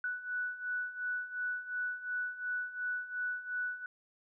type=beating tone pair; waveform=sine; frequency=1480 / 1482.8 Hz; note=F#6 / F#6; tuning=0 / +3 cents; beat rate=2.8 Hz; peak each=-40 / -36 dBFS; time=0.04-3.86 s; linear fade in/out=2 ms; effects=none